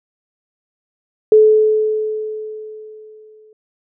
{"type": "tone with exponential decay", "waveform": "sine", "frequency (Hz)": 431.5, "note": "A4", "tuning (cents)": -34, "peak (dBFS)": -4, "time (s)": [1.32, 3.53], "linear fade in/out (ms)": 2, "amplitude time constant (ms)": 480, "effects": []}